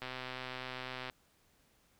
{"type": "click train", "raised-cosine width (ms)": 0.3, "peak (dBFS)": -25, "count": 139, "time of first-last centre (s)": [0.02, 1.098], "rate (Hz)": 128, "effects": ["pink hiss -70 dBFS RMS until 1.99 s"]}